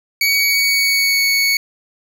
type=tone with pitch glide; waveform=25% pulse; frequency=2253 to 2222 Hz; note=C#7 to C#7; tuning=+28 to +4 cents; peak=-9 dBFS; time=0.21-1.57 s; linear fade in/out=2 ms; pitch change=-24 cents; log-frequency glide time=0.39-1.24 s; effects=none